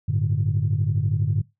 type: chord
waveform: sine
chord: G suspended second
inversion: none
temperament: just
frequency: 98 / 110.25 / 147 Hz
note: G2 / A2 / D3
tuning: 0 / +4 / +2 cents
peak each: -23 dBFS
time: 0.08-1.42 s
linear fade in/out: 10 ms
effects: noise-tail reverb RT60 0.2 s tail -19 dB re dry + tanh soft clip ceiling -12 dBFS